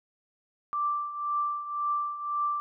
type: tone with tremolo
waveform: sine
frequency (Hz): 1174.7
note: D6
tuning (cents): 0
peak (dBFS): -24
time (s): 0.73-2.6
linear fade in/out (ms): 0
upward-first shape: triangle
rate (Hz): 1.9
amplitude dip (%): 75
effects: none